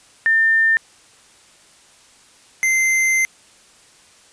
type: tone pair in turn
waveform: sine / square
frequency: 1800 / 2078 Hz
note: A6 / C7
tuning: +39 / -12 cents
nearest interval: major second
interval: 249 cents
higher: second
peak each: -12 / -15 dBFS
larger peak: first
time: 0.26-0.77 / 2.63-3.25 s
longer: second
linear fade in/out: 0 ms
effects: white hiss -50 dBFS RMS until 4.32 s + resampled to 22050 Hz